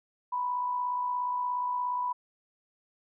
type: tone with amplitude modulation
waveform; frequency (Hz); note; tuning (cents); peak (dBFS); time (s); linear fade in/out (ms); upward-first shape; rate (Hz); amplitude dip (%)
sine; 987.8; B5; 0; -26; 0.32-2.13; 10; sine; 57; 40
effects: none